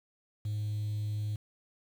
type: tone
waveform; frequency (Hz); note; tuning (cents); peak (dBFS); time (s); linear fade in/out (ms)
triangle; 105.5; G#2; +28; -28; 0.45-1.36; 5
effects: tanh soft clip ceiling -26 dBFS + 9-bit